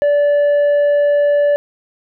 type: tone with tanh clipping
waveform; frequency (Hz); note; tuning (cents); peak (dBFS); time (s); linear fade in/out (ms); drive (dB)
sine; 580; D5; -22; -11; 0.02-1.56; 0; 4
effects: none